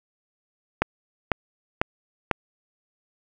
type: click train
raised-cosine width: 0.5 ms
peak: -4 dBFS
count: 4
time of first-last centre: 0.82-2.313 s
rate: 2.01 Hz
effects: none